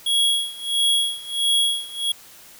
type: tone with tremolo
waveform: square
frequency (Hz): 3322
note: G#7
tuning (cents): 0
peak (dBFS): -16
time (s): 0.06-2.12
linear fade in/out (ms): 5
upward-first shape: sine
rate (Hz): 1.5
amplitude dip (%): 90
effects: white hiss -46 dBFS RMS until 2.59 s